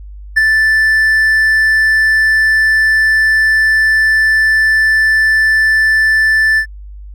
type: tone with ADSR envelope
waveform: triangle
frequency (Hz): 1760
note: A6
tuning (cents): 0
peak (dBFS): -3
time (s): 0.36-6.66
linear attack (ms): 16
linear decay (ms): 18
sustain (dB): -3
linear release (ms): 80
effects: added 50 Hz sine -28 dBFS peak until 7.14 s